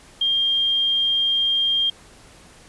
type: tone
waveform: sine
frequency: 3205 Hz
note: G7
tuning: 38 cents sharp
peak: -17 dBFS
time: 0.21-1.9 s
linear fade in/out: 5 ms
effects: pink hiss -48 dBFS RMS until 2.68 s + resampled to 24000 Hz